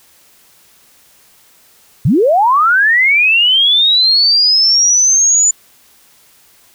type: linear sweep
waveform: sine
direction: up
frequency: 100.7 to 7040 Hz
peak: -7 dBFS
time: 2.05-5.51 s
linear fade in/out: 5 ms
effects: white hiss -48 dBFS RMS until 6.74 s